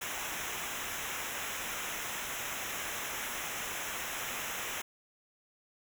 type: noise with comb filter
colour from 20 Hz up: pink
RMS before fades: -38 dBFS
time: 0.01-4.82 s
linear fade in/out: 10 ms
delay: 0.22 ms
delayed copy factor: -0.85
effects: none